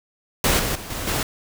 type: noise with level steps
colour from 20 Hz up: pink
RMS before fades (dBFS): -18 / -24 / -35 / -29 / -23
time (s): 0.44-1.23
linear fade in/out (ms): 2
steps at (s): 0.59 / 0.75 / 0.9 / 1.07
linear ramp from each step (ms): 5
effects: none